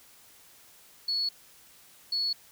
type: tone bursts at uneven times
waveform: sine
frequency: 4390 Hz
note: C#8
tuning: 18 cents flat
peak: -26 dBFS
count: 2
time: 1.08-1.29 / 2.12-2.33 s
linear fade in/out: 5 ms
effects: white hiss -56 dBFS RMS until 2.51 s